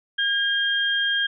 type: tone pair together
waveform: sine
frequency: 1622 / 3212 Hz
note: G#6 / G7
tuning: -41 / +41 cents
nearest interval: octave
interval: 1182 cents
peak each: -22 / -23 dBFS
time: 0.18-1.27 s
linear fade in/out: 10 ms
effects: none